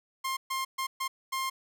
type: tone bursts at uneven times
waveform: sawtooth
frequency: 1060 Hz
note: C6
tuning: 22 cents sharp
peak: -26 dBFS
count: 5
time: 0.24-0.37 / 0.5-0.65 / 0.78-0.87 / 1-1.08 / 1.32-1.5 s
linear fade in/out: 10 ms
effects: none